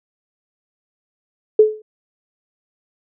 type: tone with exponential decay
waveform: sine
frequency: 430 Hz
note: A4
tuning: 40 cents flat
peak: -3 dBFS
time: 1.59-1.82 s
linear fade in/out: 5 ms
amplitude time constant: 50 ms
effects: none